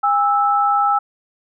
sine tone pair together, 812 / 1314.7 Hz, G#5 / E6, -39 / -5 cents, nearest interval minor sixth, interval 834 cents, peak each -16 dBFS, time 0.03-0.99 s, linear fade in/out 10 ms, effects none

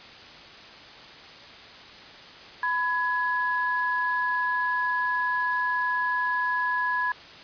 sine tone pair together, 998 / 1678.4 Hz, B5 / G#6, +18 / +18 cents, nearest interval major sixth, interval 900 cents, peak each -26 dBFS, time 2.63-7.12 s, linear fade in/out 2 ms, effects white hiss -45 dBFS RMS until 7.43 s + resampled to 11025 Hz

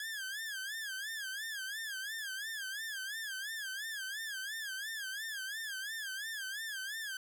sawtooth tone with vibrato, 1661.2 Hz, G#6, in tune, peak -35 dBFS, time 0-7.17 s, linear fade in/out 2 ms, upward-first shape sine, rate 2.9 Hz, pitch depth 150 cents each way, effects none

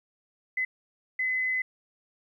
sine tone bursts at uneven times, 2027 Hz, B6, 45 cents sharp, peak -25 dBFS, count 2, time 0.57-0.65 / 1.19-1.62 s, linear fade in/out 5 ms, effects 11-bit

